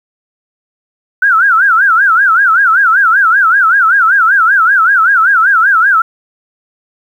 sine tone with vibrato, 1459 Hz, F#6, 25 cents flat, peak -5 dBFS, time 1.22-6.02 s, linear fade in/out 5 ms, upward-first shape sine, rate 5.2 Hz, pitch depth 210 cents each way, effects 7-bit

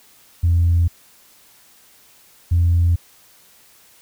sine tone pair in turn, 85.3 / 85.77 Hz, F2 / F2, -40 / -31 cents, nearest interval unison, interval 9 cents, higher second, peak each -11 dBFS, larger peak neither, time 0.43-0.88 / 2.51-2.96 s, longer neither, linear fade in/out 10 ms, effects tanh soft clip ceiling -9 dBFS + white hiss -51 dBFS RMS until 4.01 s

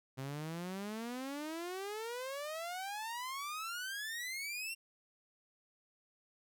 sawtooth exponential sweep, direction up, 130 to 2766 Hz, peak -36 dBFS, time 0.17-4.75 s, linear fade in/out 20 ms, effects none

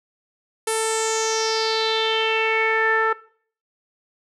sawtooth tone with low-pass filter sweep, 443.9 Hz, A4, 15 cents sharp, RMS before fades -21 dBFS, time 0.67-3.13 s, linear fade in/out 5 ms, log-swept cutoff 10000 to 1500 Hz, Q 5.5, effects noise-tail reverb RT60 0.5 s tail -19 dB re dry

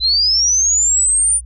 sine linear sweep, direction up, 3966 to 9397 Hz, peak -11 dBFS, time 0-1.41 s, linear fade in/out 50 ms, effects added 60 Hz sine -31 dBFS peak until 1.45 s

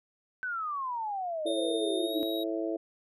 sine exponential sweep, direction down, 1536 to 295 Hz, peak -31 dBFS, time 0.43-2.23 s, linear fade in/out 0 ms
harmonic tone, 110 Hz, A2, in tune, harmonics 3 / 4 / 5 / 6, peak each -32 / -37 / -38 / -36 dBFS, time 1.45-2.77 s, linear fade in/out 10 ms
square tone with pitch glide, 3658 to 3811 Hz, A#7 to A#7, -33 to +38 cents, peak -37 dBFS, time 1.46-2.44 s, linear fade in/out 10 ms, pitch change +71 cents, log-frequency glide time 1.96-2.17 s
effects none

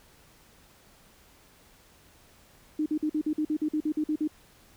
sine tone bursts, 306 Hz, D#4, 29 cents flat, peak -24 dBFS, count 13, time 2.79-4.276 s, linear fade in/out 5 ms, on 70 ms, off 48 ms, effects pink hiss -58 dBFS RMS until 4.76 s

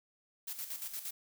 blue noise with tremolo, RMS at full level -40 dBFS, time 0.47-1.11 s, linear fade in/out 10 ms, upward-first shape square, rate 8.6 Hz, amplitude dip 60%, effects none

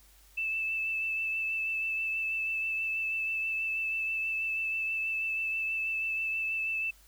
sine tone with vibrato, 2637 Hz, E7, in tune, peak -29 dBFS, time 0.37-6.91 s, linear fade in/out 10 ms, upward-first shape triangle, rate 6.2 Hz, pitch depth 19 cents each way, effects added 50 Hz sine -59 dBFS peak until 7.07 s + white hiss -61 dBFS RMS until 7.07 s

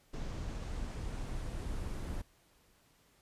brown noise with low-pass filter sweep, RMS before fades -39 dBFS, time 0.13-2.22 s, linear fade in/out 10 ms, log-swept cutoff 6600 to 12000 Hz, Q 1.3, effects pink hiss -68 dBFS RMS until 3.21 s + resampled to 32000 Hz

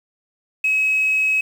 sine tone, 2559 Hz, D#7, 48 cents sharp, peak -14 dBFS, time 0.64-1.41 s, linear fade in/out 5 ms, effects tanh soft clip ceiling -12 dBFS + 7-bit

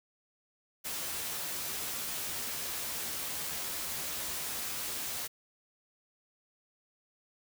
white noise with comb filter, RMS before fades -37 dBFS, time 0.84-5.28 s, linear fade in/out 20 ms, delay 13 ms, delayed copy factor +0.5, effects none

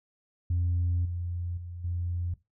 sine tone with level steps, 87.31 Hz, F2, in tune, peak -23 / -30 / -37 / -28 dBFS, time 0.5-2.34 s, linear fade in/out 5 ms, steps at 1.05 / 1.57 / 1.84 s, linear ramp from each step 5 ms, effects noise-tail reverb RT60 0.2 s tail -17 dB re dry + tanh soft clip ceiling -21 dBFS

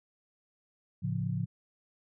sine chord, A augmented, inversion none, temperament equal, 110 / 138.59 / 174.61 Hz, A2 / C#3 / E#3, 0 / 0 / 0 cents, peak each -34 dBFS, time 1.02-1.46 s, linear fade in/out 20 ms, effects none

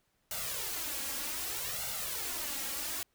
white noise with flanger, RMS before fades -37 dBFS, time 0.31-3.03 s, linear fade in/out 2 ms, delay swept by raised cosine 1.4 to 3.7 ms, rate 0.64 Hz, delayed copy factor +0.75, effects pink hiss -75 dBFS RMS until 3.14 s

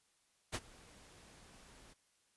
pink noise with ADSR envelope, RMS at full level -37 dBFS, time 0.52-1.94 s, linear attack 28 ms, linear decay 46 ms, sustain -23 dB, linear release 16 ms, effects white hiss -75 dBFS RMS until 2.36 s + resampled to 24000 Hz

